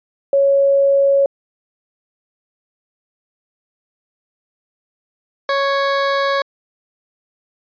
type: tone pair in turn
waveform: sine / 20% pulse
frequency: 554.4 / 554.4 Hz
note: C#5 / C#5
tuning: 0 / 0 cents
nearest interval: unison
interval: 0 cents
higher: neither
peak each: -10 dBFS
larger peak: neither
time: 0.33-1.26 / 5.49-6.42 s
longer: neither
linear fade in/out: 2 ms
effects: resampled to 11025 Hz